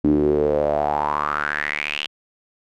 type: tone with band-pass filter sweep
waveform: sawtooth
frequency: 74.1 Hz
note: D2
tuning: 16 cents sharp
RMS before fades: -21 dBFS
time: 0.04-2.07 s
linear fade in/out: 5 ms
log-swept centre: 280 to 3100 Hz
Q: 6.5
effects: none